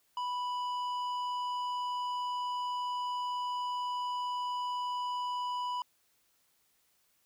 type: tone with tanh clipping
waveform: sine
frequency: 987.8 Hz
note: B5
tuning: in tune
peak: -34 dBFS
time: 0.17-5.82 s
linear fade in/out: 2 ms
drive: 10 dB
effects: white hiss -72 dBFS RMS until 7.25 s